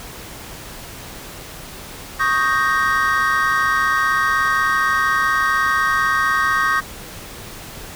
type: chord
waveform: triangle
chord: Eb dominant seventh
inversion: third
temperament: equal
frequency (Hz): 1108.7 / 1244.5 / 1568 / 1864.7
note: Db6 / Eb6 / G6 / Bb6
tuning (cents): 0 / 0 / 0 / 0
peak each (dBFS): -19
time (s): 2.19-6.81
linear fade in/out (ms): 20
effects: pink hiss -35 dBFS RMS until 7.95 s